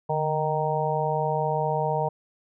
harmonic tone with a mistuned harmonic, 155.2 Hz, D#3, 4 cents flat, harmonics 1 / 3 / 4 / 5 / 6, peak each -29 / -29 / -29 / -29 / -29 dBFS, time 0.09-2.09 s, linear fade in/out 10 ms, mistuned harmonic 1, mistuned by -63 cents, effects none

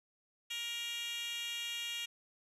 10% pulse tone with high-pass filter, 470.3 Hz, A#4, 15 cents sharp, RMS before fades -40 dBFS, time 0.5-2.06 s, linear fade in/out 10 ms, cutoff 3000 Hz, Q 3.3, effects resampled to 32000 Hz

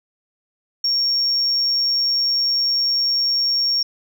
sine tone, 5530 Hz, F8, 18 cents flat, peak -15 dBFS, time 0.84-3.83 s, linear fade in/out 5 ms, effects tanh soft clip ceiling -12 dBFS

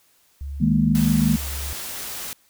sine tone, 70.2 Hz, C#2, 22 cents sharp, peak -28 dBFS, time 0.41-1.73 s, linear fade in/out 0 ms
sine chord, D# suspended fourth, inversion none, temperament equal with one note detuned, 157.55 / 207.7 / 233.1 Hz, D#3 / G#3 / A#3, +22 / 0 / 0 cents, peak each -20 dBFS, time 0.6-1.37 s, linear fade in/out 20 ms
white noise, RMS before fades -32 dBFS, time 0.95-2.33 s, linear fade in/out 0 ms
effects white hiss -60 dBFS RMS until 2.49 s

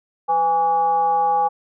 sine tone with frequency modulation, 823 Hz, G#5, 16 cents flat, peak -15 dBFS, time 0.28-1.49 s, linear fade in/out 20 ms, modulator 320 Hz, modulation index 0.5, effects none

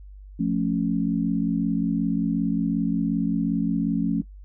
sine chord, F augmented, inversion none, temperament equal, 174.61 / 220 / 277.2 Hz, F3 / A3 / C#4, 0 / 0 / 0 cents, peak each -25 dBFS, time 0.39-4.22 s, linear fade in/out 10 ms, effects noise-tail reverb RT60 0.1 s tail -19 dB re dry + added 49 Hz sine -40 dBFS peak until 4.44 s

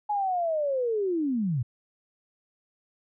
sine linear sweep, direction down, 846 to 110 Hz, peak -24 dBFS, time 0.09-1.63 s, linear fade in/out 10 ms, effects none

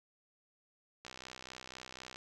click train, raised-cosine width 0.2 ms, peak -29 dBFS, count 72, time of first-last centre 1.05-2.159 s, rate 64 Hz, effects none

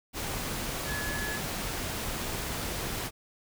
sine tone in noise, 1700 Hz, G#6, 40 cents sharp, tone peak -35 dBFS, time 0.85-1.4 s, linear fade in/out 50 ms, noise pink, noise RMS -34 dBFS, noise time 0.13-3.11 s, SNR -4 dB, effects none

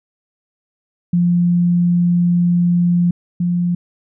sine tone pair in turn, 174.61 / 175.3 Hz, F3 / F3, 0 / +7 cents, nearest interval unison, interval 7 cents, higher second, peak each -11 / -14 dBFS, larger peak first, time 1.13-3.11 / 3.4-3.75 s, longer first, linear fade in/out 5 ms, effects none

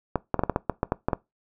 clicks, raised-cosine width 1 ms, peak -8 dBFS, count 11, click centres 0.157 / 0.343 / 0.393 / 0.436 / 0.497 / 0.561 / 0.697 / 0.831 / 0.921 / 1.085 / 1.132 s, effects noise-tail reverb RT60 0.2 s tail -21 dB re dry

